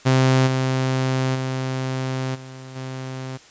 sawtooth tone with level steps, 130.81 Hz, C3, in tune, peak -10 / -15 / -19 / -32 / -25 dBFS, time 0.05-3.38 s, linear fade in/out 20 ms, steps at 0.46 / 1.34 / 2.34 / 2.75 s, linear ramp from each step 20 ms, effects white hiss -48 dBFS RMS until 3.5 s + resampled to 16000 Hz

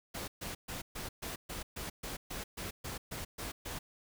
pink noise bursts, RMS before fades -41 dBFS, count 14, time 0.14-3.79 s, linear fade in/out 10 ms, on 140 ms, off 130 ms, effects none

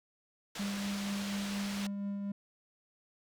white low-pass noise, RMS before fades -43 dBFS, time 0.55-1.87 s, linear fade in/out 5 ms, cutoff 4900 Hz, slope 12 dB/octave
triangle tone with tremolo, 200.5 Hz, G3, 39 cents sharp, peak -31 dBFS, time 0.59-2.32 s, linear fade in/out 5 ms, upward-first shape triangle, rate 4.2 Hz, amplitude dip 30%
effects none

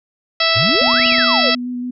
harmonic tone, 658 Hz, E5, 3 cents flat, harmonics 1 / 2 / 3 / 4 / 5 / 6 / 7 / 8, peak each -21 / -21 / -21 / -21 / -21 / -21 / -21 / -21 dBFS, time 0.4-1.55 s, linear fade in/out 5 ms
sine exponential two-way sweep, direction up then down, 92.5 to 3026 to 445.3 Hz, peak -18 dBFS, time 0.55-1.51 s, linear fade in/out 20 ms, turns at 1.07 s
click train, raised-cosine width 2 ms, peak -21 dBFS, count 11, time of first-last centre 0.57-1.183 s, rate 16.3 Hz
sine tone with vibrato, 246.9 Hz, B3, in tune, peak -21 dBFS, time 0.81-1.91 s, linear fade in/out 10 ms, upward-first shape square, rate 5.9 Hz, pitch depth 11 cents each way
effects none

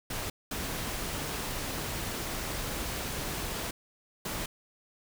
pink noise bursts at uneven times, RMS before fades -35 dBFS, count 3, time 0.1-0.3 / 0.51-3.71 / 4.25-4.46 s, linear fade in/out 5 ms, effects none

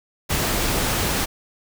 pink noise, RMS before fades -22 dBFS, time 0.29-1.26 s, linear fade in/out 20 ms, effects none

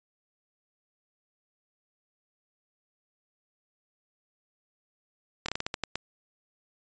slowing click train, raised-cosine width 0.2 ms, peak -13 dBFS, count 9, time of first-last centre 5.46-5.956 s, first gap 25 ms, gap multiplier 1.25, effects resampled to 16000 Hz

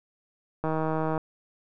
click train, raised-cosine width 1 ms, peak -15 dBFS, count 86, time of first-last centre 0.64-1.178 s, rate 158 Hz, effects none

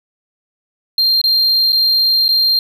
triangle tone with dropouts, 4186 Hz, C8, in tune, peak -9 dBFS, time 0.98-2.59 s, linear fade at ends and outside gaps 2 ms, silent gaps 1.215-1.239 / 1.722-1.728 / 2.282-2.289 s, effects none

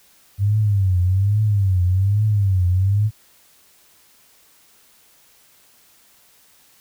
sine tone with vibrato, 98 Hz, G2, in tune, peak -14 dBFS, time 0.38-3.11 s, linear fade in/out 50 ms, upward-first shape triangle, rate 1.2 Hz, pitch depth 180 cents each way, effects white hiss -54 dBFS RMS until 6.8 s

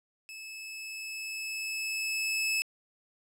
sawtooth tone with level ramp, 2603 Hz, E7, 22 cents flat, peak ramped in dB -39 to -23 dBFS, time 0.29-2.62 s, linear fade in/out 0 ms, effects low-pass 12000 Hz 12 dB/octave

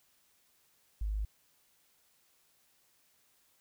sine tone, 51.91 Hz, G#1, in tune, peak -31 dBFS, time 1.01-1.25 s, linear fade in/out 5 ms, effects white hiss -70 dBFS RMS until 3.6 s

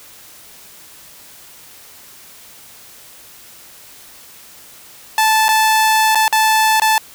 sawtooth tone with dropouts, 875 Hz, A5, 10 cents flat, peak -7 dBFS, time 5.18-6.98 s, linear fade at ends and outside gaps 1 ms, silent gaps 5.483-5.489 / 6.148-6.155 / 6.28-6.326 / 6.799-6.819 s, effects white hiss -41 dBFS RMS until 7.14 s

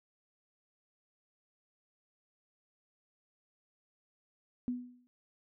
sine tone with exponential decay, 246.9 Hz, B3, in tune, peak -29 dBFS, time 4.68-5.07 s, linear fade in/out 0 ms, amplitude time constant 84 ms, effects none

